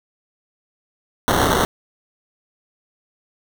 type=noise with sample-and-hold; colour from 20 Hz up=violet; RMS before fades=-17 dBFS; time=1.28-1.65 s; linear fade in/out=0 ms; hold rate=2450 Hz; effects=none